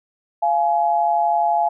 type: tone pair together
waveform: sine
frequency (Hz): 691 / 842.9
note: F5 / G#5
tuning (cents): -19 / +25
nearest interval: minor third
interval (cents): 344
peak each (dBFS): -18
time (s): 0.42-1.69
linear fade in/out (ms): 10
effects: none